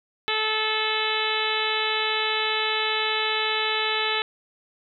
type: harmonic tone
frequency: 434.9 Hz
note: A4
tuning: 20 cents flat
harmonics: 1 / 2 / 3 / 4 / 5 / 6 / 7 / 8 / 9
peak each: -31 / -31 / -31 / -31 / -31 / -31 / -31 / -31 / -31 dBFS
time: 0.28-4.22 s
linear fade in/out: 0 ms
effects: none